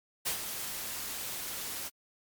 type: noise with ADSR envelope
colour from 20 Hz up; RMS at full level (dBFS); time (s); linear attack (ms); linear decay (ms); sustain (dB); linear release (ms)
white; -30; 0.25-1.9; 20; 98; -8; 32
effects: MP3 96 kbps